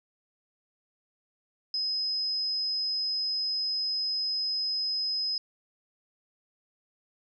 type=tone; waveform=sine; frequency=5070 Hz; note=D#8; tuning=32 cents sharp; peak=-27 dBFS; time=1.74-5.38 s; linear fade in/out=2 ms; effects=none